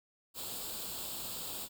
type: noise with comb filter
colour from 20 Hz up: white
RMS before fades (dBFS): -41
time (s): 0.34-1.69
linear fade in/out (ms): 50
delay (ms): 0.25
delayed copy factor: +0.7
effects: none